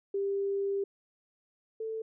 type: tone pair in turn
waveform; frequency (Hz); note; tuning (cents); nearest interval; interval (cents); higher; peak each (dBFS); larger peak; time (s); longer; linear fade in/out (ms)
sine; 396.4 / 443.3; G4 / A4; +19 / +13; major second; 194; second; -28 / -33; first; 0.14-0.84 / 1.8-2.02; first; 5
effects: none